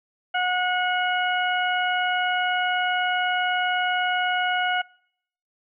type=harmonic tone; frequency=728 Hz; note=F#5; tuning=28 cents flat; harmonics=1 / 2 / 3 / 4; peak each=-24 / -25 / -31 / -30 dBFS; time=0.34-4.82 s; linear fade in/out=10 ms; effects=noise-tail reverb RT60 0.7 s tail -25 dB re dry